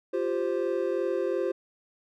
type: chord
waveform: triangle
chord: F suspended second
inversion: none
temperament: equal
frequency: 349.2 / 392 / 523.3 Hz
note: F4 / G4 / C5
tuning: 0 / 0 / 0 cents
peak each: -28 dBFS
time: 0.13-1.52 s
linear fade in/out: 10 ms
effects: none